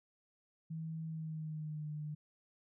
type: tone with pitch glide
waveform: sine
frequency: 160.8 to 150.9 Hz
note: E3 to D3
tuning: -43 to +47 cents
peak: -39 dBFS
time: 0.7-2.15 s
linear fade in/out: 10 ms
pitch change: -110 cents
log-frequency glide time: 1.06-1.89 s
effects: none